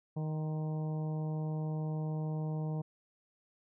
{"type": "harmonic tone with a mistuned harmonic", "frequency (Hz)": 155.56, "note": "D#3", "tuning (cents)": 0, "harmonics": [1, 2, 3, 4, 5, 6, 7], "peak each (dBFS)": [-33, -46, -46, -49, -51, -54, -61], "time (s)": [0.16, 2.82], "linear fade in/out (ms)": 10, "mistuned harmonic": 7, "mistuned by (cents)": -52, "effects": []}